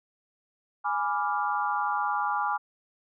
sine chord, G# diminished seventh, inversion none, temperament equal, 830.6 / 987.8 / 1174.7 / 1396.9 Hz, G#5 / B5 / D6 / F6, 0 / 0 / 0 / 0 cents, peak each -29 / -32 / -30 / -33 dBFS, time 0.84-2.58 s, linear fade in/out 20 ms, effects none

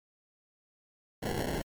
white noise with sample-and-hold, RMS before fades -33 dBFS, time 1.22-1.62 s, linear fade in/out 10 ms, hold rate 1225 Hz, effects MP3 96 kbps

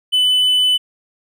triangle tone, 3002 Hz, F#7, 24 cents sharp, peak -10 dBFS, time 0.12-0.78 s, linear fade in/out 20 ms, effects none

